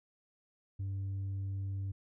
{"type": "tone with tanh clipping", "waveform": "triangle", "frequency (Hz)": 97.5, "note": "G2", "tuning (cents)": -9, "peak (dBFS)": -35, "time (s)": [0.79, 1.92], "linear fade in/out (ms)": 10, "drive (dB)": 7, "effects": []}